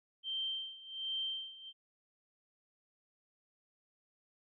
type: tone with tremolo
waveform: sine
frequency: 3136 Hz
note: G7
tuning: in tune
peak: -34 dBFS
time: 0.23-1.73 s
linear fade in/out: 50 ms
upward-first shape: sine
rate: 1.3 Hz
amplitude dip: 85%
effects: none